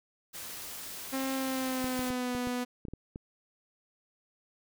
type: noise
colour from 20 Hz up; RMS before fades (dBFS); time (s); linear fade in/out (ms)
white; -42; 0.33-2.11; 20
type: tone with pitch glide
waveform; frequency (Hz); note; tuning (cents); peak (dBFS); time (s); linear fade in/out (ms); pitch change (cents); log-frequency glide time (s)
sawtooth; 266.4 to 247.1; C4 to B3; +31 to +1; -27; 1.12-2.65; 20; -130; 1.35-2.34
type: clicks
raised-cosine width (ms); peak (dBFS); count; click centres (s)
3; -27; 9; 1.843 / 1.993 / 2.104 / 2.35 / 2.472 / 2.852 / 2.884 / 2.936 / 3.159
effects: none